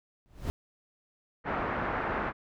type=noise with exponential growth; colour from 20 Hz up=brown; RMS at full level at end=-28 dBFS; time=0.26-0.5 s; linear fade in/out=0 ms; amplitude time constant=52 ms
type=low-pass noise; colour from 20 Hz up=white; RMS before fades=-32 dBFS; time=1.44-2.33 s; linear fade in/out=50 ms; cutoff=1600 Hz; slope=24 dB/octave
effects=none